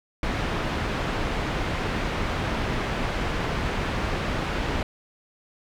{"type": "low-pass noise", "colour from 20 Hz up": "pink", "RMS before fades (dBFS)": -27, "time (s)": [0.23, 4.83], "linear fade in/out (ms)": 2, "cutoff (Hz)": 2800, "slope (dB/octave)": 12, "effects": []}